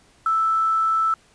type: tone with quantisation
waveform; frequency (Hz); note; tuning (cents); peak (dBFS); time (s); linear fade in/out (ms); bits
sine; 1318.5; E6; 0; -17; 0.26-1.14; 2; 7
effects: pink hiss -56 dBFS RMS until 1.34 s + resampled to 22050 Hz